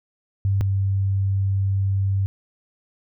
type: tone pair in turn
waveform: sine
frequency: 98.2 / 97.52 Hz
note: G2 / G2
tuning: +4 / -8 cents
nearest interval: unison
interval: 12 cents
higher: first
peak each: -17 / -18 dBFS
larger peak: first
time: 0.45-0.61 / 0.61-2.26 s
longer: second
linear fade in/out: 0 ms
effects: none